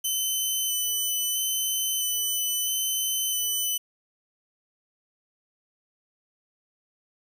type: tone with vibrato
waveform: 10% pulse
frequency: 3025 Hz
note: F#7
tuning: 38 cents sharp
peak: -17 dBFS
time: 0.04-3.78 s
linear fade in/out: 10 ms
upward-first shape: square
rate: 0.76 Hz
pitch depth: 14 cents each way
effects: none